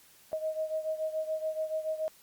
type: beating tone pair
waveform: sine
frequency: 627 / 634 Hz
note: D#5 / D#5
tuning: +13 / +32 cents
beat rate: 7 Hz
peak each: -32 / -36 dBFS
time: 0.33-2.08 s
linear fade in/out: 0 ms
effects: white hiss -59 dBFS RMS until 2.22 s + Opus 48 kbps